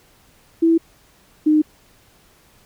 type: tone pair in turn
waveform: sine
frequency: 329.6 / 306.2 Hz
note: E4 / D#4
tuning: 0 / -28 cents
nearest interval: minor second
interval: 128 cents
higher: first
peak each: -11 dBFS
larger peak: neither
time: 0.62-0.78 / 1.46-1.62 s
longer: neither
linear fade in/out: 10 ms
effects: pink hiss -54 dBFS RMS until 2.65 s